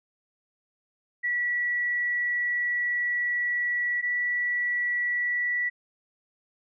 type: tone pair in turn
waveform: sine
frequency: 1943 / 1950.1 Hz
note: B6 / B6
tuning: -29 / -22 cents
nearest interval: unison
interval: 7 cents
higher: second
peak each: -24 dBFS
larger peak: neither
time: 1.23-4.02 / 4.02-5.7 s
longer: first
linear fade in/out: 20 ms
effects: none